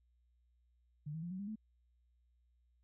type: tone with pitch steps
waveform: sine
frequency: 148.9 / 160.51 / 173.03 / 186.52 / 201.1 / 216.7 Hz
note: D3 / E3 / F3 / F#3 / G3 / A3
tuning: +24 / -46 / -16 / +14 / +44 / -26 cents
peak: -40 dBFS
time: 1.06-1.558 s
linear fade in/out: 10 ms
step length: 83 ms
effects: added 60 Hz sine -70 dBFS peak until 2.83 s